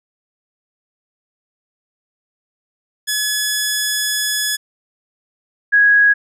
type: tone pair in turn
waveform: 10% pulse / sine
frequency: 1700 / 1658.3 Hz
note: G#6 / G#6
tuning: +40 / -3 cents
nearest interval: unison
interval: 43 cents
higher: first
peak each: -8 dBFS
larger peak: neither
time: 3.07-4.57 / 5.72-6.14 s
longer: first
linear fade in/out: 20 ms
effects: none